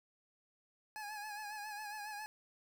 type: tone with vibrato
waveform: 25% pulse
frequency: 840 Hz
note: G#5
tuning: 19 cents sharp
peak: -39 dBFS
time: 0.96-2.26 s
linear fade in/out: 0 ms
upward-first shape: sine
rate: 7.3 Hz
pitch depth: 50 cents each way
effects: 11-bit